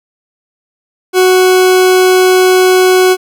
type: tone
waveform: 40% pulse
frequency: 370 Hz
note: F#4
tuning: in tune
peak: -4 dBFS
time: 1.13-3.17 s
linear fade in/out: 50 ms
effects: none